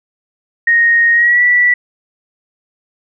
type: tone with pitch glide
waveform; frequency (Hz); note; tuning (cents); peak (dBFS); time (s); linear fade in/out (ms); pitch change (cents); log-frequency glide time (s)
sine; 1864.7 to 1957.4; A#6 to B6; 0 to -16; -7; 0.67-1.74; 5; +84; 1.13-1.42
effects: none